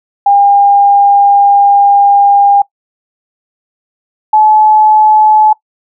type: tone pair in turn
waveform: sine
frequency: 805 / 858.4 Hz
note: G5 / A5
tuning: +46 / -43 cents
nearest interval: minor second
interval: 111 cents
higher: second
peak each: -3 dBFS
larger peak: neither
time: 0.26-2.62 / 4.33-5.53 s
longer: first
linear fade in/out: 5 ms
effects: noise-tail reverb RT60 0.1 s tail -21 dB re dry